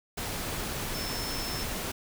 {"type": "tone in noise", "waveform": "sine", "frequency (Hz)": 5300, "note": "E8", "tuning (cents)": 9, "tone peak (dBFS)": -37, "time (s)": [0.94, 1.64], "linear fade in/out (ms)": 10, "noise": "pink", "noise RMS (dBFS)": -34, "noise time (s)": [0.17, 1.92], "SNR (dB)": -6, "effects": []}